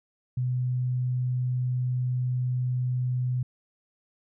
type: tone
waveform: sine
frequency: 125.7 Hz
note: B2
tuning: 31 cents sharp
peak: -24 dBFS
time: 0.37-3.43 s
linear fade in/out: 5 ms
effects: none